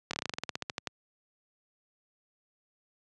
slowing click train, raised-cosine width 0.2 ms, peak -15 dBFS, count 16, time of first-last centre 0.11-0.873 s, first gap 24 ms, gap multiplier 1.1, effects high-pass 100 Hz 12 dB/octave + resampled to 22050 Hz

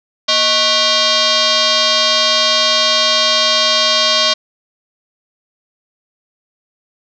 sine tone with frequency modulation, 239.8 Hz, A#3, 49 cents sharp, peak -10 dBFS, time 0.28-4.34 s, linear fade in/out 10 ms, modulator 865 Hz, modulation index 5.7, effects none

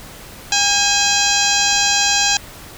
harmonic tone with a mistuned harmonic, 810 Hz, G#5, 43 cents flat, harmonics 1 / 2 / 3 / 4 / 5 / 6 / 7 / 8 / 9, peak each -22 / -22 / -22 / -22 / -22 / -22 / -22 / -22 / -22 dBFS, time 0.52-2.37 s, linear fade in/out 2 ms, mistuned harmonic 3, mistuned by +71 cents, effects pink hiss -37 dBFS RMS until 2.77 s

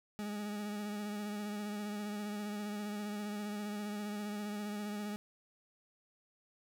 40% pulse tone with vibrato, 207.7 Hz, G#3, in tune, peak -37 dBFS, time 0.19-5.16 s, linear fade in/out 0 ms, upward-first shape triangle, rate 15 Hz, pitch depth 34 cents each way, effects none

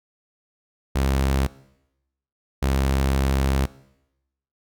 sawtooth tone pair in turn, 67.3 / 67.3 Hz, C2 / C2, +49 / +49 cents, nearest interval unison, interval 0 cents, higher neither, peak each -15 dBFS, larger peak neither, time 0.95-1.47 / 2.62-3.66 s, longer second, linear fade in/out 10 ms, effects noise-tail reverb RT60 0.9 s tail -20 dB re dry

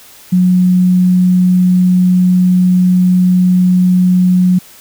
sine tone, 181.9 Hz, F#3, 29 cents flat, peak -6 dBFS, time 0.32-4.59 s, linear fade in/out 10 ms, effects white hiss -39 dBFS RMS until 4.8 s

